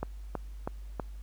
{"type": "click train", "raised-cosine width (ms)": 1, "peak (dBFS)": -18, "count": 4, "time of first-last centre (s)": [0.03, 0.998], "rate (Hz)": 3.1, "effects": ["added 50 Hz sine -40 dBFS peak until 1.22 s", "pink hiss -63 dBFS RMS until 1.22 s"]}